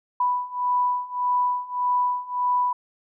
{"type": "beating tone pair", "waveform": "sine", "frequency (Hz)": [987.8, 989.5], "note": ["B5", "B5"], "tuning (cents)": [0, 3], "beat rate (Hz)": 1.7, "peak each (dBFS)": [-25, -23], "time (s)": [0.2, 2.73], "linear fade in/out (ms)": 5, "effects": []}